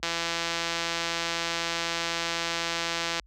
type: click train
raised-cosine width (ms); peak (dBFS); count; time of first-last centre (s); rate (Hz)
0.2; -11; 533; 0.03-3.197; 168
effects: added 50 Hz sine -29 dBFS peak until 3.26 s + high-pass 200 Hz 12 dB/octave